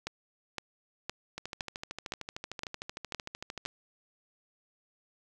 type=two click trains; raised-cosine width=0.2 ms; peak=-17 / -21 dBFS; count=8 / 31; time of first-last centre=0.07-3.66 / 1.38-3.653 s; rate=1.95 / 13.2 Hz; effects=9-bit